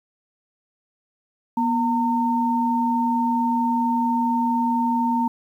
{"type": "tone pair together", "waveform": "sine", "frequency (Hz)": [241.3, 912.2], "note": ["B3", "A#5"], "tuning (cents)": [-40, -38], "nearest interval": "octave + major seventh", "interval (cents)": 2302, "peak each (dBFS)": -21, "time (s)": [1.57, 5.28], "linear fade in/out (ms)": 5, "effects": ["9-bit"]}